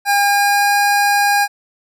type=tone with pitch glide; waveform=25% pulse; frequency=808 to 813.2 Hz; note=G#5 to G#5; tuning=-48 to -37 cents; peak=-8 dBFS; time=0.05-1.48 s; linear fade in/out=50 ms; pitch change=+11 cents; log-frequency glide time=0.23-0.78 s; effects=none